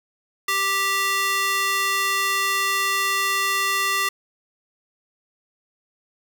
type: tone with high-pass filter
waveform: square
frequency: 392 Hz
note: G4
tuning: in tune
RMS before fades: -22 dBFS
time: 0.48-4.09 s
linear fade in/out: 5 ms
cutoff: 1500 Hz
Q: 1.3
effects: none